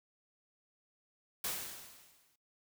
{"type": "noise with exponential decay", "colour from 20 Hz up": "white", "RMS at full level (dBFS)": -35, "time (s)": [1.44, 2.36], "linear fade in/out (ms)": 5, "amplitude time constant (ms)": 200, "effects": ["noise-tail reverb RT60 0.2 s tail -23 dB re dry"]}